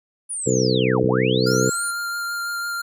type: linear two-way sweep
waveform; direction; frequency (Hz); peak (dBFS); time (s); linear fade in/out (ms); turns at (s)
sine; down then up; 9900 to 43.65 to 9900; -25; 0.29-1.92; 20; 1.04
type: harmonic tone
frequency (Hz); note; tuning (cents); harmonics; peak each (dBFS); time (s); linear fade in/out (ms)
63.3; B1; +43; 2 / 3 / 4 / 5 / 6 / 7 / 8; -23 / -25 / -27 / -26 / -27 / -21 / -25; 0.46-1.7; 10
type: tone with vibrato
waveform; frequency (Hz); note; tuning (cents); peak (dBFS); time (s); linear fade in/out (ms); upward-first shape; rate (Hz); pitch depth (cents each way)
square; 1396.9; F6; 0; -25; 1.46-2.82; 10; sine; 6; 10
effects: none